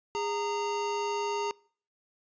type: tone pair together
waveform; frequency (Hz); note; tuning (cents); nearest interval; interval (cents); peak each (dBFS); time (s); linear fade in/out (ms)
square; 410.5 / 923; G#4 / A#5; -20 / -17; octave + major second; 1403; -33 / -33; 0.15-1.51; 0
effects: noise-tail reverb RT60 0.5 s tail -25 dB re dry + resampled to 16000 Hz